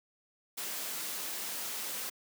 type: noise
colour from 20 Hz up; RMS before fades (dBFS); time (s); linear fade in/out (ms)
white; -38; 0.57-2.1; 10
effects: high-pass 200 Hz 12 dB/octave